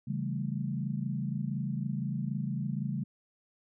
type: chord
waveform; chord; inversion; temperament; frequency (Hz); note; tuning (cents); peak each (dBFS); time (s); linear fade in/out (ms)
sine; A dominant seventh; first; equal; 138.59 / 164.81 / 196 / 220; C#3 / E3 / G3 / A3; 0 / 0 / 0 / 0; -34 / -38 / -36 / -38; 0.07-3.04; 10
effects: none